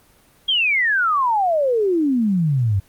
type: exponential sweep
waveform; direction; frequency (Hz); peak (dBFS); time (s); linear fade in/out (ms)
sine; down; 3310 to 93; -15; 0.48-2.8; 10
effects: pink hiss -54 dBFS RMS until 2.88 s + Opus 24 kbps